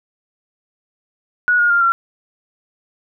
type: tone with pitch steps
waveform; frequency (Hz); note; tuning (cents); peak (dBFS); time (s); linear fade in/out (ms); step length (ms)
sine; 1461 / 1429.3 / 1398.3 / 1367.9; F#6 / F6 / F6 / F6; -22 / +40 / +2 / -36; -11; 1.48-1.92; 0; 110
effects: none